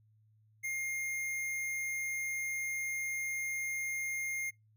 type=tone; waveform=square; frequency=2124 Hz; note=C7; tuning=25 cents sharp; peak=-35 dBFS; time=0.63-4.51 s; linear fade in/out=20 ms; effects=noise-tail reverb RT60 0.2 s tail -26 dB re dry + added 108 Hz sine -64 dBFS peak until 4.76 s

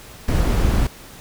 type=noise; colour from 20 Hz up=brown; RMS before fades=-17 dBFS; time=0.28-0.87 s; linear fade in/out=5 ms; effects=pink hiss -41 dBFS RMS until 1.2 s

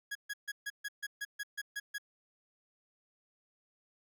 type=tone bursts; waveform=40% pulse; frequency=1661 Hz; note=G#6; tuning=in tune; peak=-35 dBFS; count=11; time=0.11-1.983 s; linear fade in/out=10 ms; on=43 ms; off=140 ms; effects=none

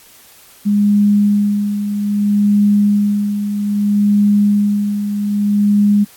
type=tone with tremolo; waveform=sine; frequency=205.3 Hz; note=G#3; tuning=20 cents flat; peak=-8 dBFS; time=0.65-6.05 s; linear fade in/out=20 ms; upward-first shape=sine; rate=0.62 Hz; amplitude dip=60%; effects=white hiss -44 dBFS RMS until 6.16 s + AAC 64 kbps

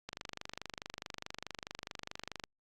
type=click train; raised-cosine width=0.2 ms; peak=-23 dBFS; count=59; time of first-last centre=0.09-2.438 s; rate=24.7 Hz; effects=Opus 48 kbps

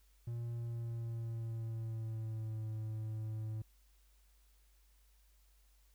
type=tone with pitch glide; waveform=triangle; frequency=117.8 to 109.28 Hz; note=A#2 to A2; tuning=+19 to -11 cents; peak=-36 dBFS; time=0.27-3.62 s; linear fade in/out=5 ms; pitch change=-130 cents; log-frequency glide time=0.53-2.68 s; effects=added 50 Hz sine -65 dBFS peak until 5.94 s + white hiss -74 dBFS RMS until 5.94 s

